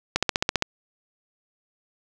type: click train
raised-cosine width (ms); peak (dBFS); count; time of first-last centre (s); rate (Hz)
0.2; -3; 8; 0.16-0.624; 15.1
effects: none